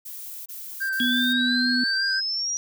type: noise bursts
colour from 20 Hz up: violet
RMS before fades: -37 dBFS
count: 3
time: 0.05-1.332 s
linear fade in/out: 10 ms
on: 410 ms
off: 26 ms
type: tone with vibrato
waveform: triangle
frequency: 1571 Hz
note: G6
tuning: 3 cents sharp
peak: -22 dBFS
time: 0.8-2.21 s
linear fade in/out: 20 ms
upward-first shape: triangle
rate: 5.8 Hz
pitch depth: 24 cents each way
type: tone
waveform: sine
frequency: 246.9 Hz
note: B3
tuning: in tune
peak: -23 dBFS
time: 1-1.84 s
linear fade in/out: 5 ms
type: exponential sweep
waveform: sine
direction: up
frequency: 3322 to 5810 Hz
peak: -24 dBFS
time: 1-2.57 s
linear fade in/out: 0 ms
effects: none